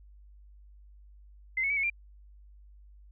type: tone with pitch steps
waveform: sine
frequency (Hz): 2067 / 2202 / 2286 / 2194 / 2377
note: C7 / C#7 / D7 / C#7 / D7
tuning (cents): -22 / -12 / -47 / -18 / +20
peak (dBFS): -26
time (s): 1.57-1.9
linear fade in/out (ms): 5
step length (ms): 66
effects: added 50 Hz sine -51 dBFS peak until 3.11 s